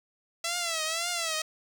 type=tone with vibrato; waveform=5% pulse; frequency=665 Hz; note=E5; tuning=15 cents sharp; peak=-17 dBFS; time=0.44-1.42 s; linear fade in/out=5 ms; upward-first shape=triangle; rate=1.9 Hz; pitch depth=120 cents each way; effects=none